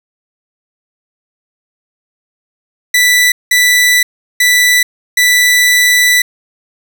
sawtooth tone bursts at uneven times, 1975.5 Hz, B6, in tune, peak -3 dBFS, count 4, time 2.94-3.32 / 3.51-4.03 / 4.4-4.83 / 5.17-6.22 s, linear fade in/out 5 ms, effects none

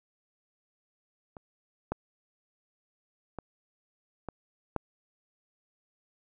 clicks, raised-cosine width 1 ms, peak -30 / -16 / -23 / -22 / -15 dBFS, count 5, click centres 1.368 / 1.92 / 3.387 / 4.287 / 4.763 s, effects none

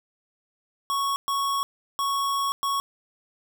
square tone bursts at uneven times, 1108.7 Hz, C#6, in tune, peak -24 dBFS, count 4, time 0.9-1.16 / 1.28-1.63 / 1.99-2.52 / 2.63-2.8 s, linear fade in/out 0 ms, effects none

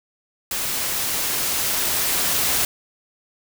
white noise with level ramp, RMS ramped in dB -25 to -20 dBFS, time 0.51-2.65 s, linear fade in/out 2 ms, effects none

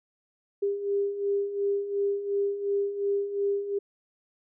sine beating tone pair, 399.3 / 402.1 Hz, G4 / G4, +32 / +44 cents, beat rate 2.8 Hz, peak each -32 / -26 dBFS, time 0.62-3.79 s, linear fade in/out 10 ms, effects none

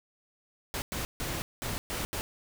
pink noise bursts at uneven times, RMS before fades -34 dBFS, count 6, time 0.74-0.82 / 0.92-1.05 / 1.2-1.42 / 1.62-1.78 / 1.9-2.05 / 2.13-2.21 s, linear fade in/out 0 ms, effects none

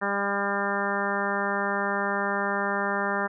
harmonic tone, 200 Hz, G3, 35 cents sharp, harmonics 1 / 2 / 3 / 4 / 5 / 6 / 7 / 8 / 9, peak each -33 / -33 / -33 / -33 / -33 / -33 / -33 / -33 / -33 dBFS, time 0.01-3.28 s, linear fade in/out 20 ms, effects none

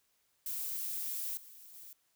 violet noise with level steps, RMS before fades -38 / -54 / -51 dBFS, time 0.46-1.93 s, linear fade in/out 2 ms, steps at 1.37 / 1.74 s, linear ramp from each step 2 ms, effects white hiss -75 dBFS RMS until 2.15 s

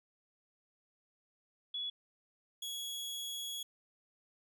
sine / sawtooth tone pair in turn, 3392 / 3345 Hz, G#7 / G#7, +36 / +12 cents, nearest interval unison, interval 24 cents, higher first, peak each -36 / -36 dBFS, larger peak neither, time 1.74-1.9 / 2.62-3.63 s, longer second, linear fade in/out 5 ms, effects none

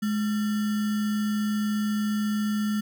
sine tone with sample-and-hold, 210.8 Hz, G#3, 26 cents sharp, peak -23 dBFS, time 0.02-2.81 s, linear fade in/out 10 ms, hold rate 1575 Hz, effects none

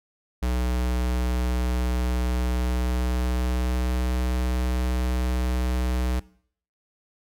square tone with pitch glide, 61.6 to 62.24 Hz, B1 to B1, -4 to +14 cents, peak -23 dBFS, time 0.42-6.2 s, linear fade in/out 10 ms, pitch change +18 cents, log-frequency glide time 2.37-4.01 s, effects noise-tail reverb RT60 0.6 s tail -21 dB re dry

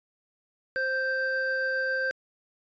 triangle tone pair together, 525.1 / 1568 Hz, C5 / G6, +6 / 0 cents, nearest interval octave + perfect fifth, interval 1894 cents, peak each -29 / -25 dBFS, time 0.76-2.11 s, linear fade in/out 0 ms, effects resampled to 16000 Hz

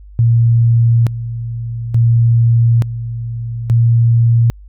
sine tone with tremolo, 116.54 Hz, A#2, in tune, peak -7 dBFS, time 0.19-4.5 s, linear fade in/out 0 ms, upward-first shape square, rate 0.57 Hz, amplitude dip 75%, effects added 50 Hz sine -34 dBFS peak until 4.68 s

